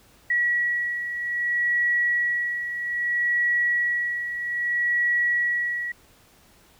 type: beating tone pair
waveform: sine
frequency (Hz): 1926 / 1926.62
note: B6 / B6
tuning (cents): -44 / -43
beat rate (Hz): 0.62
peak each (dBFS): -22 / -29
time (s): 0.3-5.92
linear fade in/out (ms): 5
effects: pink hiss -56 dBFS RMS until 6.79 s